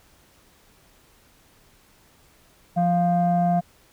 sine tone pair together, 174.62 / 698.5 Hz, F3 / F5, 0 / 0 cents, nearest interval 2 octaves, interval 2400 cents, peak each -19 / -19 dBFS, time 2.76-3.61 s, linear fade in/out 20 ms, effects tanh soft clip ceiling -13 dBFS + pink hiss -57 dBFS RMS until 3.92 s

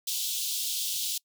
pink high-pass noise, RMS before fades -31 dBFS, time 0.07-1.18 s, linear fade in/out 5 ms, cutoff 3100 Hz, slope 48 dB/octave, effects noise-tail reverb RT60 0.1 s tail -25 dB re dry

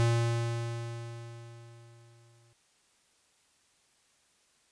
square tone with exponential decay, 117 Hz, A#2, 7 cents sharp, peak -23 dBFS, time 0-2.53 s, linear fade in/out 0 ms, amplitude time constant 550 ms, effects white hiss -68 dBFS RMS until 4.71 s + resampled to 22050 Hz

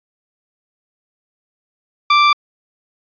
sawtooth tone, 1174.7 Hz, D6, in tune, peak -5 dBFS, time 2.1-2.33 s, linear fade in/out 5 ms, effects resampled to 11025 Hz

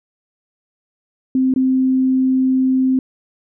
sine tone with dropouts, 260.5 Hz, C4, 7 cents flat, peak -12 dBFS, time 1.35-2.99 s, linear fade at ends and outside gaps 2 ms, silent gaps 1.539-1.561 s, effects none

